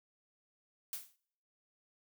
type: noise with exponential decay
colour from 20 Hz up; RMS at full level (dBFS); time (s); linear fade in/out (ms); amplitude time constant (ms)
blue; -37; 0.93-1.16; 1; 48
effects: noise-tail reverb RT60 0.7 s tail -26 dB re dry